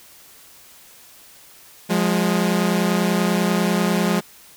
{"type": "tone pair together", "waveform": "sawtooth", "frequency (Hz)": [177.55, 207.7], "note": ["F3", "G#3"], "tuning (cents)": [29, 0], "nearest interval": "minor third", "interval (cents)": 271, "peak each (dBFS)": [-16, -16], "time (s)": [1.89, 4.21], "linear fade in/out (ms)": 20, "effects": ["white hiss -47 dBFS RMS until 4.56 s"]}